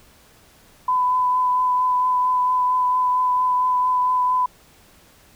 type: tone with vibrato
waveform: sine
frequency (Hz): 1003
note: B5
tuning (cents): +26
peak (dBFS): -16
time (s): 0.88-4.46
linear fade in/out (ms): 5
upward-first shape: triangle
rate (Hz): 4.4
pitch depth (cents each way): 15
effects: pink hiss -52 dBFS RMS until 5.35 s